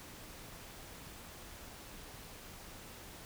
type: silence
effects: pink hiss -51 dBFS RMS until 3.25 s